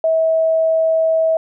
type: tone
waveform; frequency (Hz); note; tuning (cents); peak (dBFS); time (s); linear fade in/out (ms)
sine; 646; E5; -35; -12; 0.04-1.37; 2
effects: none